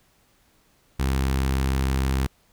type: tone with notch filter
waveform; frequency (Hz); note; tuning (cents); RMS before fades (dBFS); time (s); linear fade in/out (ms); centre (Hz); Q
sawtooth; 66.5; C2; +29; -23; 0.99-2.27; 10; 580; 2
effects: pink hiss -62 dBFS RMS until 2.52 s